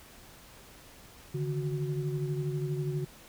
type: tone cluster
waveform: sine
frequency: 143.9 / 156.2 / 367.3 Hz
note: D3 / D#3 / F#4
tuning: -35 / +7 / -13 cents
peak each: -31 / -38 / -36 dBFS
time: 1.34-3.05 s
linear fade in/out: 10 ms
effects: pink hiss -53 dBFS RMS until 3.28 s